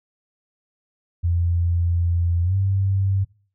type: tone with pitch glide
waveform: sine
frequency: 86 to 97.09 Hz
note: F2 to G2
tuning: -26 to -16 cents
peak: -17 dBFS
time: 1.23-3.25 s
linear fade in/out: 20 ms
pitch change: +210 cents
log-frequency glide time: 2.43-2.55 s
effects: noise-tail reverb RT60 0.4 s tail -21 dB re dry